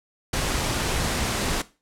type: noise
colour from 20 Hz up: pink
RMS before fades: -25 dBFS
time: 0.33-1.62 s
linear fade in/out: 5 ms
effects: noise-tail reverb RT60 0.3 s tail -17 dB re dry + low-pass 10000 Hz 12 dB/octave